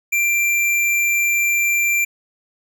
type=tone; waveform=square; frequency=2362 Hz; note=D7; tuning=9 cents sharp; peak=-16 dBFS; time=0.12-2.05 s; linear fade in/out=10 ms; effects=none